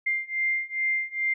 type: beating tone pair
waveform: sine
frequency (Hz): 2099 / 2101.4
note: C7 / C7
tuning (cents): +5 / +7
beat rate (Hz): 2.4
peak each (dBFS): -28 / -27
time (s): 0.06-1.34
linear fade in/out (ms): 10
effects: none